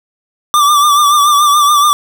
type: tone with vibrato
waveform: square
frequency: 1174.7 Hz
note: D6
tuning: in tune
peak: -7 dBFS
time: 0.54-1.93 s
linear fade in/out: 0 ms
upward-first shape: triangle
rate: 7 Hz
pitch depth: 63 cents each way
effects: 8-bit